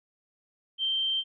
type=tone; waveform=sine; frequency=3136 Hz; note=G7; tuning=in tune; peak=-25 dBFS; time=0.78-1.24 s; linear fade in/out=50 ms; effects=none